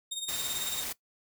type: tone with tremolo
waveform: 25% pulse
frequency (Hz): 3700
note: A#7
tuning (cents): -14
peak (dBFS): -27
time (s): 0.11-0.84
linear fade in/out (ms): 10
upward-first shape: sine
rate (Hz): 18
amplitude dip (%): 65
type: noise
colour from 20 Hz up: white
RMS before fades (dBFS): -36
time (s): 0.28-0.93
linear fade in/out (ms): 10
effects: noise-tail reverb RT60 0.1 s tail -18 dB re dry